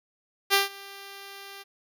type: tone with ADSR envelope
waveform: 5% pulse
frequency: 395.8 Hz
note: G4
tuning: 17 cents sharp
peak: -6 dBFS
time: 0.5-1.64 s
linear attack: 36 ms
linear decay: 150 ms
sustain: -24 dB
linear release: 25 ms
effects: none